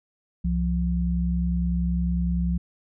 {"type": "tone pair together", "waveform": "sine", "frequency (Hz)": [65.41, 174.62], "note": ["C2", "F3"], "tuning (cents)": [0, 0], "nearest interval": "octave + perfect fourth", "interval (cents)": 1700, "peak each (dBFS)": -24, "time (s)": [0.44, 2.58], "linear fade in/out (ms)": 10, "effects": []}